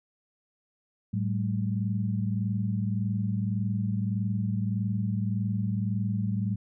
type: tone cluster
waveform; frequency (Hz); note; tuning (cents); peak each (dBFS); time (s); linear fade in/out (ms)
sine; 109.2 / 190.5 / 212.2; A2 / G3 / G#3; -13 / -49 / +38; -28 / -30 / -34; 1.13-6.56; 10
effects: none